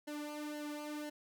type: tone with flanger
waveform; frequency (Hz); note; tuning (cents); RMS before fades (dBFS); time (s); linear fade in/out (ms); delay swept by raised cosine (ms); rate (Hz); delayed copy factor
sawtooth; 297.7; D4; +24; -43; 0.07-1.1; 10; 0.82 to 2.82; 2; -0.75
effects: none